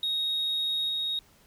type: tone with level steps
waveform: sine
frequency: 3755 Hz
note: A#7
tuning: 12 cents sharp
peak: -24 / -26 dBFS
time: 0.03-1.19 s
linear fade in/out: 2 ms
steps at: 0.89 s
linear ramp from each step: 2 ms
effects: tanh soft clip ceiling -24 dBFS + pink hiss -60 dBFS RMS until 1.46 s